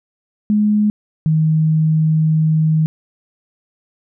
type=tone pair in turn; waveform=sine; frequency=210 / 157.32 Hz; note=G#3 / D#3; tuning=+19 / +19 cents; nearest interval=perfect fourth; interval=500 cents; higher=first; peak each=-11 dBFS; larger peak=neither; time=0.5-0.9 / 1.26-2.86 s; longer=second; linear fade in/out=0 ms; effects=none